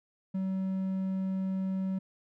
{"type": "tone", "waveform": "triangle", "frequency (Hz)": 190, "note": "F#3", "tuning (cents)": 46, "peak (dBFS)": -27, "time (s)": [0.34, 1.99], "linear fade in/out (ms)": 10, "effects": []}